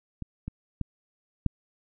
clicks, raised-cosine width 5 ms, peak -22 / -21 / -17 / -11 dBFS, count 4, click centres 0.223 / 0.48 / 0.813 / 1.463 s, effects none

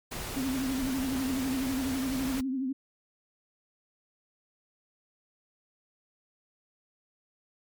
pink noise, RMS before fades -37 dBFS, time 0.11-2.41 s, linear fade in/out 10 ms
sine tone with vibrato, 263.5 Hz, C4, 12 cents sharp, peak -28 dBFS, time 0.36-2.73 s, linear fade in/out 10 ms, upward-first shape triangle, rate 12 Hz, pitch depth 86 cents each way
effects MP3 96 kbps

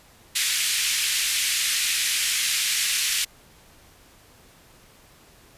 pink band-pass noise, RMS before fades -24 dBFS, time 0.35-3.25 s, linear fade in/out 10 ms, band 2100 to 12000 Hz, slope 24 dB/octave, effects pink hiss -53 dBFS RMS until 5.57 s + resampled to 32000 Hz

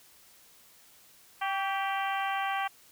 harmonic tone with a mistuned harmonic, 392 Hz, G4, in tune, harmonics 2 / 3 / 4 / 5 / 6 / 7 / 8, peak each -31 / -35 / -37 / -39 / -41 / -42 / -43 dBFS, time 1.41-2.68 s, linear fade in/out 10 ms, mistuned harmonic 3, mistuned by -46 cents, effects white hiss -58 dBFS RMS until 2.91 s

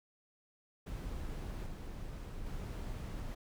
brown noise with level steps, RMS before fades -41 / -44 / -41 dBFS, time 0.86-3.35 s, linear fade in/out 10 ms, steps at 1.66 / 2.46 s, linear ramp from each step 5 ms, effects none

